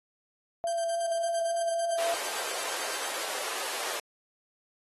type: tone with vibrato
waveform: sine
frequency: 676 Hz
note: E5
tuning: 43 cents sharp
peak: -27 dBFS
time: 0.64-2.14 s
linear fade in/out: 0 ms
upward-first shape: triangle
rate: 3.5 Hz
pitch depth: 14 cents each way
type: tone with tremolo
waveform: 5% pulse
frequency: 1573 Hz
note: G6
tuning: 6 cents sharp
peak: -26 dBFS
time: 0.67-3.16 s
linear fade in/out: 2 ms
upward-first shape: square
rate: 8.9 Hz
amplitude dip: 70%
type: high-pass noise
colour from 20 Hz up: pink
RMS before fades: -35 dBFS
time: 1.98-4 s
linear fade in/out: 10 ms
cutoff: 450 Hz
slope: 24 dB/octave
effects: AAC 32 kbps